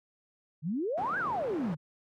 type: exponential two-way sweep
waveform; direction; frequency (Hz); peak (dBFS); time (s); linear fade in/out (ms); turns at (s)
sine; up then down; 140 to 1661.2 to 140; -29; 0.62-1.77; 50; 1.18
type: band-pass noise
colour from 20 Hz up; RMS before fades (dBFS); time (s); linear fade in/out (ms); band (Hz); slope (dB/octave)
white; -42; 0.97-1.75; 10; 100 to 750; 12
effects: none